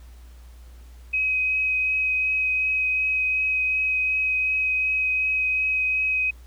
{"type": "tone with vibrato", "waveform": "sine", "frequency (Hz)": 2530, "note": "D#7", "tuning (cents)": 28, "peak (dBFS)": -20, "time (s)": [1.13, 6.31], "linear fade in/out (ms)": 10, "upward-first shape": "triangle", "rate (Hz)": 2.7, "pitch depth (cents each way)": 10, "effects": ["added 60 Hz sine -42 dBFS peak until 6.46 s", "pink hiss -57 dBFS RMS until 6.46 s"]}